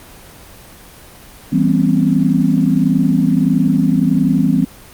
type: chord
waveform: sine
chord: C major seventh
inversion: first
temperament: equal with one note detuned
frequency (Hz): 164.81 / 196 / 246.9 / 268.4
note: E3 / G3 / B3 / C4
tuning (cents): 0 / 0 / 0 / +44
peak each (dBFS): -16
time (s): 1.52-4.65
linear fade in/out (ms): 10
effects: pink hiss -39 dBFS RMS until 4.93 s + Opus 24 kbps